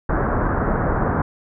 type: low-pass noise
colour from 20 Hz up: pink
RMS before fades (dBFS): -20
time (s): 0.09-1.22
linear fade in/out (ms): 5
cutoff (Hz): 1600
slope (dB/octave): 48
effects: none